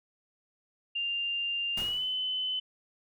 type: tone with pitch glide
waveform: sine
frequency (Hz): 2794 to 3029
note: F7 to F#7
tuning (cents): 0 to +40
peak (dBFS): -29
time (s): 0.95-2.6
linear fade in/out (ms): 10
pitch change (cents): +140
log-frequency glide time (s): 1.74-2.03
type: noise with exponential decay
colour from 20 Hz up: pink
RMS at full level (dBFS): -38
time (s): 1.77-2.28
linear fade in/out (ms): 5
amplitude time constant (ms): 110
effects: none